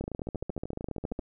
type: two click trains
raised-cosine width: 2 ms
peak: -23 / -20 dBFS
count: 16 / 18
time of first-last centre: 0.04-1.194 / 0.01-1.191 s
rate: 13 / 14.4 Hz
effects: none